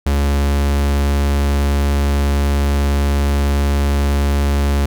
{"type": "tone", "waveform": "45% pulse", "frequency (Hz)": 70.8, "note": "C#2", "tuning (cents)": 37, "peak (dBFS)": -13, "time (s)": [0.06, 4.86], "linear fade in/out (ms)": 5, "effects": []}